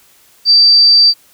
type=tone; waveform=sine; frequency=4658 Hz; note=D8; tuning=15 cents flat; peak=-4 dBFS; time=0.45-1.14 s; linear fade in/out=50 ms; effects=white hiss -48 dBFS RMS until 1.33 s